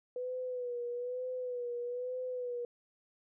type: tone with vibrato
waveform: sine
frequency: 493.9 Hz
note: B4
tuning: in tune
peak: -35 dBFS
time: 0.16-2.65 s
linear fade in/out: 2 ms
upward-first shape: sine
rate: 1.1 Hz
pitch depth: 49 cents each way
effects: none